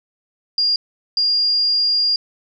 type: tone bursts at uneven times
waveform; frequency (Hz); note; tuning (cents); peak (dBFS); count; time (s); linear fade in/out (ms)
sine; 4818; D8; +43; -14; 2; 0.58-0.76 / 1.17-2.16; 2
effects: none